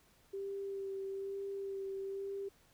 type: tone with vibrato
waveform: sine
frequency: 392 Hz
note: G4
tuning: in tune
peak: -38 dBFS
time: 0.33-2.49 s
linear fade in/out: 10 ms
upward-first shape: sine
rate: 1.1 Hz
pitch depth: 16 cents each way
effects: pink hiss -68 dBFS RMS until 2.73 s